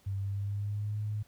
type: tone with pitch glide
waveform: sine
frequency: 98 to 105.64 Hz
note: G2 to G#2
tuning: 0 to +30 cents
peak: -31 dBFS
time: 0.06-1.23 s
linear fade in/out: 10 ms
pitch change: +130 cents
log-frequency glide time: 0.17-0.99 s
effects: pink hiss -65 dBFS RMS until 1.27 s